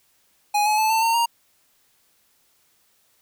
square tone with pitch steps, 830.6 / 850.5 / 870.9 / 891.8 / 913.1 / 935 Hz, G#5 / G#5 / A5 / A5 / A#5 / A#5, 0 / +41 / -18 / +23 / -36 / +5 cents, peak -18 dBFS, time 0.54-1.26 s, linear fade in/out 10 ms, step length 120 ms, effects white hiss -63 dBFS RMS until 3.21 s

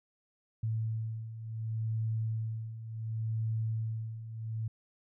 sine beating tone pair, 110.8 / 111.49 Hz, A2 / A2, +13 / +23 cents, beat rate 0.69 Hz, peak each -38 / -33 dBFS, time 0.63-4.68 s, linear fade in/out 5 ms, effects none

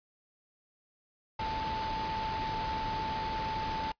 sine tone in noise, 880 Hz, A5, in tune, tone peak -33 dBFS, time 1.39-3.92 s, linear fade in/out 5 ms, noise pink, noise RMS -38 dBFS, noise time 1.39-3.92 s, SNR +2 dB, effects noise-tail reverb RT60 0.1 s tail -22 dB re dry + resampled to 11025 Hz

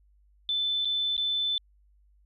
sine tone with dropouts, 3520 Hz, A7, in tune, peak -25 dBFS, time 0.49-1.58 s, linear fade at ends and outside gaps 1 ms, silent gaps 0.848-0.854 / 1.167-1.178 s, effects added 50 Hz sine -59 dBFS peak until 2.25 s

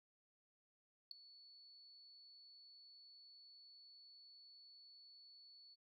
sine tone with ADSR envelope, 4435 Hz, C#8, in tune, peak -39 dBFS, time 1.11-5.76 s, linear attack 3 ms, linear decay 4 ms, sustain -21 dB, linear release 31 ms, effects tanh soft clip ceiling -39 dBFS

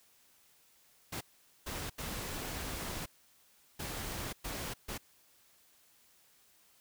pink noise bursts at uneven times, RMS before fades -40 dBFS, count 6, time 1.12-1.21 / 1.66-1.9 / 1.98-3.06 / 3.79-4.33 / 4.44-4.74 / 4.88-4.98 s, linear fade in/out 10 ms, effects white hiss -66 dBFS RMS until 6.8 s

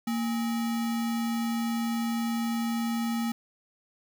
sine tone with sample-and-hold, 230.9 Hz, A#3, 16 cents flat, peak -26 dBFS, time 0.07-3.32 s, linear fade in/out 5 ms, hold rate 1050 Hz, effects none

